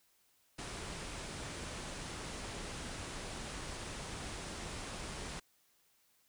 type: low-pass noise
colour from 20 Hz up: pink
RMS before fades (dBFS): -44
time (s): 0.58-5.4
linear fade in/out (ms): 10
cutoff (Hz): 10000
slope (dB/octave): 96
effects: white hiss -72 dBFS RMS until 6.28 s